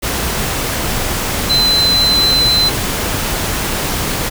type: tone in noise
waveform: sine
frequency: 4052 Hz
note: B7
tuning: 44 cents sharp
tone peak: -10 dBFS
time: 1.49-2.7 s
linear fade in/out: 20 ms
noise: pink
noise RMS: -18 dBFS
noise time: 0.02-4.3 s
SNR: +5 dB
effects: none